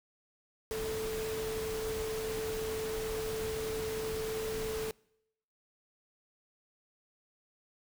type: tone in noise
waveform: sine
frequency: 439.4 Hz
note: A4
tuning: 2 cents flat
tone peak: -34 dBFS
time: 0.71-4.91 s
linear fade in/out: 0 ms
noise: pink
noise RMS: -41 dBFS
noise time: 0.71-4.91 s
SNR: +4 dB
effects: noise-tail reverb RT60 0.8 s tail -25 dB re dry